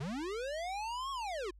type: linear two-way sweep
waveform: square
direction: up then down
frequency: 121.5 to 1117 to 331.8 Hz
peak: -37 dBFS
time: 0-1.51 s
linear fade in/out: 10 ms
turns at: 1.11 s
effects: added 50 Hz sine -54 dBFS peak until 1.59 s + low-pass 7000 Hz 12 dB/octave